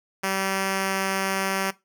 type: tone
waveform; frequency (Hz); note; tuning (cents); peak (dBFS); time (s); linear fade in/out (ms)
5% pulse; 192.9; G3; -28; -12; 0.23-1.71; 10
effects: noise-tail reverb RT60 0.2 s tail -18 dB re dry